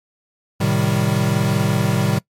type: chord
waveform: square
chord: A half-diminished seventh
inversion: none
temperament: equal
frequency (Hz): 110 / 130.81 / 155.56 / 196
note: A2 / C3 / Eb3 / G3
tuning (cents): 0 / 0 / 0 / 0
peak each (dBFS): -22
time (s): 0.6-2.19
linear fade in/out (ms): 10
effects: noise-tail reverb RT60 0.1 s tail -22 dB re dry + MP3 64 kbps